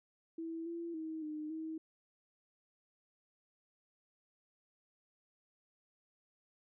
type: tone with pitch steps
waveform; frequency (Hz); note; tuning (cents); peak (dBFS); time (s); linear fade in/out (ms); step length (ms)
sine; 328 / 337.8 / 318.1 / 305.4 / 318.7; E4 / E4 / D#4 / D#4 / D#4; -9 / +42 / +38 / -32 / +42; -39; 0.38-1.78; 5; 280
effects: none